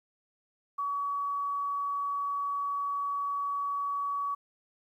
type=tone; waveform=sine; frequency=1133 Hz; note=C#6; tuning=37 cents sharp; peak=-29 dBFS; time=0.78-4.35 s; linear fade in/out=10 ms; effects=11-bit